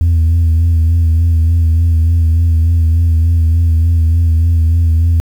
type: tone with vibrato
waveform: sine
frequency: 82.6 Hz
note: E2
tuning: 4 cents sharp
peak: -5 dBFS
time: 0.01-5.2 s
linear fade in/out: 0 ms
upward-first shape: sine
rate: 3.4 Hz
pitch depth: 41 cents each way
effects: tanh soft clip ceiling -6 dBFS + 7-bit